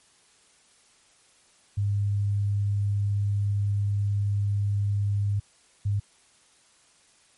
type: tone bursts at uneven times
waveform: sine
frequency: 101.4 Hz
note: G#2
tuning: 41 cents flat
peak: -22 dBFS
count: 2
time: 1.77-5.4 / 5.85-6 s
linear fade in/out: 10 ms
effects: white hiss -60 dBFS RMS until 7.37 s + MP3 48 kbps